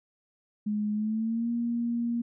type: tone with pitch glide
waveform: sine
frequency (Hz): 210 to 235.7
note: G#3 to A#3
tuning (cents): +19 to +19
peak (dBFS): -26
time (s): 0.66-2.22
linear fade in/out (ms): 10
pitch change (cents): +200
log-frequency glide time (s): 0.93-1.5
effects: none